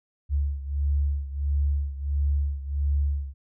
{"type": "beating tone pair", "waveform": "sine", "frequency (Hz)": [70.8, 72.3], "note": ["C#2", "D2"], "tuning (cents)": [37, -27], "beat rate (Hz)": 1.5, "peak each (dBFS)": [-24, -28], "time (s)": [0.29, 3.34], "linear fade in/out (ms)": 50, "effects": []}